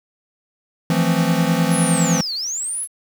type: chord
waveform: square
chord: F major seventh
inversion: third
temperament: equal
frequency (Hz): 164.81 / 174.61 / 220 / 261.6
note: E3 / F3 / A3 / C4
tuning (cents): 0 / 0 / 0 / 0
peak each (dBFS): -20 / -20 / -25 / -24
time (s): 0.9-2.21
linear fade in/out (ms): 2
type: linear two-way sweep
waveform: sine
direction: down then up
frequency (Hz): 11175 to 4131 to 11175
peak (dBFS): -22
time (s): 1.7-2.88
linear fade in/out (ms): 50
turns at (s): 2.34
effects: 7-bit